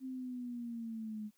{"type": "linear sweep", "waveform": "sine", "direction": "down", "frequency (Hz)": [263.5, 209.5], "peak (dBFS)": -39, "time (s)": [0, 1.31], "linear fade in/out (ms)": 50, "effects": ["white hiss -75 dBFS RMS until 1.37 s"]}